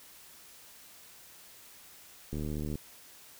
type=click train; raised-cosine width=3 ms; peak=-24 dBFS; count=33; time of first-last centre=2.33-2.755 s; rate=75.3 Hz; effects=white hiss -54 dBFS RMS until 3.39 s